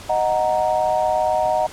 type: chord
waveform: sine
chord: D# minor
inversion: none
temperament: equal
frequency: 622.3 / 740 / 932.3 Hz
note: D#5 / F#5 / A#5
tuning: 0 / 0 / 0 cents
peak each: -20 / -20 / -23 dBFS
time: 0.09-1.67 s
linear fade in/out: 10 ms
effects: pink hiss -38 dBFS RMS until 1.72 s + low-pass 10000 Hz 12 dB/octave